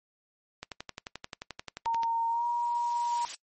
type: click train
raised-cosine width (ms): 0.2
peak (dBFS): -20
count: 17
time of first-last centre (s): 0.63-2.034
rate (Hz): 11.4
type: tone with pitch glide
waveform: sine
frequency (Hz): 920 to 951.3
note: A#5 to A#5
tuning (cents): -23 to +35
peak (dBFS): -26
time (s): 1.86-3.25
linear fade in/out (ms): 0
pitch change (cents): +58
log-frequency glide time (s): 2.29-2.45
type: noise with exponential growth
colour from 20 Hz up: blue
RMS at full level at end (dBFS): -32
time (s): 1.92-3.35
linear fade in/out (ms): 5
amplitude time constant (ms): 310
effects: noise-tail reverb RT60 0.1 s tail -23 dB re dry + MP3 32 kbps